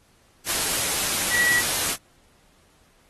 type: tone in noise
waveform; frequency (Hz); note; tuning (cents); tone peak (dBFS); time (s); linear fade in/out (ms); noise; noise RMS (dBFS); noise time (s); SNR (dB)
sine; 1936; B6; -35; -19; 1.3-1.63; 50; white; -24; 0.45-1.97; +2
effects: pink hiss -60 dBFS RMS until 3.09 s + AAC 32 kbps